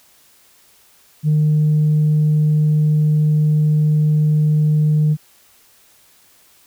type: tone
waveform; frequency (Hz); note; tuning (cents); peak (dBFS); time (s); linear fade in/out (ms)
sine; 152.3; D#3; -37; -10; 1.23-5.17; 50
effects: tanh soft clip ceiling -9 dBFS + white hiss -52 dBFS RMS until 6.66 s